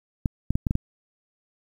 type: clicks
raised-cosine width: 5 ms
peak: -10 dBFS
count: 6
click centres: 0.258 / 0.506 / 0.555 / 0.668 / 0.709 / 0.754 s
effects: 8-bit